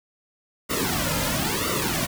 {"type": "noise with flanger", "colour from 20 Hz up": "pink", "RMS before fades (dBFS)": -25, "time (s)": [0.69, 2.07], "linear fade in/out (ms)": 20, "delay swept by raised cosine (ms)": [1.2, 2.7], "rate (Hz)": 1, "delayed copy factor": -0.95, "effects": []}